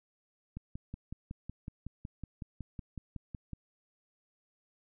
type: click train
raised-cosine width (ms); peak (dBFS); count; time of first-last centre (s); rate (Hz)
5; -28; 17; 0.57-3.533; 5.4
effects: none